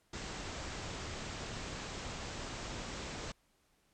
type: low-pass noise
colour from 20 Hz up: pink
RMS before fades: -43 dBFS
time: 0.13-3.32 s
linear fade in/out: 5 ms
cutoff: 7900 Hz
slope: 96 dB/octave
effects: pink hiss -73 dBFS RMS until 3.93 s + low-pass 12000 Hz 12 dB/octave